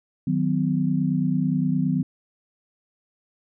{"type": "chord", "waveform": "sine", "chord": "B major", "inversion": "first", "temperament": "equal with one note detuned", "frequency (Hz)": [155.56, 185, 253.2], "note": ["D#3", "F#3", "B3"], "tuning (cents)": [0, 0, 43], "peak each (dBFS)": -24, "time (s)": [0.27, 2.03], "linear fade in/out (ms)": 5, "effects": []}